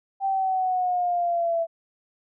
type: exponential sweep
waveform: sine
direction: down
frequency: 784 to 662 Hz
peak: -21 dBFS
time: 0.2-1.67 s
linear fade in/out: 50 ms
effects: none